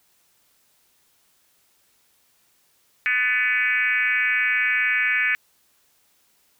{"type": "tone with frequency modulation", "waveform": "sine", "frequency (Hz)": 2006, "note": "B6", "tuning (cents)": 26, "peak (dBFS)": -18, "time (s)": [3.06, 5.35], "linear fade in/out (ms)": 0, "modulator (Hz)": 255, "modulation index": 1.8, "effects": ["white hiss -63 dBFS RMS until 6.59 s"]}